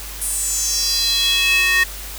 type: tone with high-pass filter sweep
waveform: square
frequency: 370 Hz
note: F#4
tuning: in tune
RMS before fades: -18 dBFS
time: 0.21-1.84 s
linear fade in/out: 10 ms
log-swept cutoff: 9900 to 1900 Hz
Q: 4.7
effects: added 50 Hz sine -33 dBFS peak until 2.18 s + white hiss -33 dBFS RMS until 2.18 s

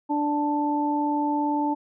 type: harmonic tone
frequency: 293.7 Hz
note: D4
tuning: in tune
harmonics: 1 / 2 / 3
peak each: -24 / -35 / -25 dBFS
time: 0.09-1.75 s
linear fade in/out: 20 ms
effects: none

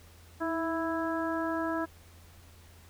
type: harmonic tone with a mistuned harmonic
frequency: 329.6 Hz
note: E4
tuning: in tune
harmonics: 1 / 2 / 3 / 4 / 5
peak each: -32 / -35 / -37 / -38 / -39 dBFS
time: 0.4-1.86 s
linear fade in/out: 20 ms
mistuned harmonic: 1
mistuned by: -34 cents
effects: added 84 Hz sine -54 dBFS peak until 2.89 s + pink hiss -58 dBFS RMS until 2.89 s

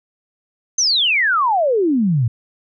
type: exponential sweep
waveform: sine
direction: down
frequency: 6380 to 108.3 Hz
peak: -13 dBFS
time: 0.78-2.28 s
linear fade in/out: 5 ms
effects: none

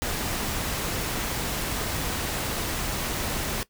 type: noise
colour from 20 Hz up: pink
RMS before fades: -29 dBFS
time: 0.02-3.63 s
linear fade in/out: 0 ms
effects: noise-tail reverb RT60 0.1 s tail -18 dB re dry

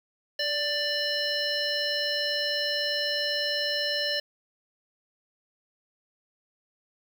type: harmonic tone with a mistuned harmonic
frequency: 591 Hz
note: D5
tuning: 11 cents sharp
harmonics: 1 / 3 / 5 / 7 / 9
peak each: -32 / -32 / -32 / -32 / -32 dBFS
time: 0.39-4.2 s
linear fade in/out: 5 ms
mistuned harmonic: 1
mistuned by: -23 cents
effects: 8-bit

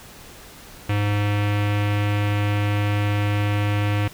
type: tone with low-pass filter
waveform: square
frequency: 103.1 Hz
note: G#2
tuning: 12 cents flat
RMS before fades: -21 dBFS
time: 0.89-4.08 s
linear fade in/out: 5 ms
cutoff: 2600 Hz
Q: 2.3
effects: pink hiss -43 dBFS RMS until 4.13 s

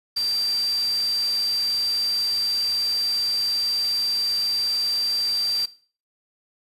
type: tone in noise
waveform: sine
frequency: 4699 Hz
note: D8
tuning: in tune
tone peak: -21 dBFS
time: 0.16-5.66 s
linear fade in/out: 10 ms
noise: white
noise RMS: -37 dBFS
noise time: 0.16-5.66 s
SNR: +13 dB
effects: noise-tail reverb RT60 0.4 s tail -17 dB re dry + resampled to 32000 Hz

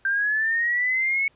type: linear sweep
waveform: sine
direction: up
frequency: 1568 to 2217 Hz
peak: -20 dBFS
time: 0.05-1.28 s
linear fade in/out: 2 ms
effects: pink hiss -61 dBFS RMS until 1.35 s + resampled to 8000 Hz

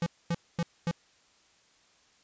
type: tone bursts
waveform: square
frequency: 169.7 Hz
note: F3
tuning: 49 cents flat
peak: -27 dBFS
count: 4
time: 0.02-0.912 s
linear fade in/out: 2 ms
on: 43 ms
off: 240 ms
effects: white hiss -64 dBFS RMS until 2.23 s + resampled to 16000 Hz

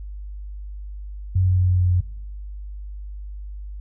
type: tone with pitch steps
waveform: sine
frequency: 92.5 / 91.91 / 91.33 / 90.75 / 90.18 / 89.61 Hz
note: F#2 / F#2 / F#2 / F#2 / F#2 / F2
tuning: 0 / -11 / -22 / -33 / -44 / +45 cents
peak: -15 dBFS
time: 1.35-2.01 s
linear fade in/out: 10 ms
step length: 110 ms
effects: noise-tail reverb RT60 0.8 s tail -18 dB re dry + added 50 Hz sine -31 dBFS peak until 3.8 s

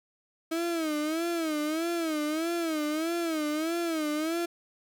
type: tone with vibrato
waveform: 35% pulse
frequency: 320 Hz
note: D#4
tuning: 49 cents sharp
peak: -26 dBFS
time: 0.51-4.46 s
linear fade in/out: 10 ms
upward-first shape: sine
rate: 1.6 Hz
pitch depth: 120 cents each way
effects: none

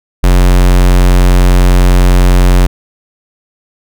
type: tone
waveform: square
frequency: 45 Hz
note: F#1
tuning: 47 cents flat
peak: -4 dBFS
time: 0.23-2.67 s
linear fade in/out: 10 ms
effects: none

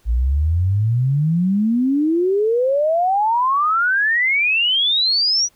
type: exponential sweep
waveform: sine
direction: up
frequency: 55 to 5920 Hz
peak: -14 dBFS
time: 0.05-5.49 s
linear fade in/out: 50 ms
effects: pink hiss -58 dBFS RMS until 5.55 s

